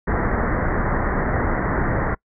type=low-pass noise; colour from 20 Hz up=pink; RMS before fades=-21 dBFS; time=0.07-2.15 s; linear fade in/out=10 ms; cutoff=2000 Hz; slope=96 dB/octave; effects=noise-tail reverb RT60 0.1 s tail -24 dB re dry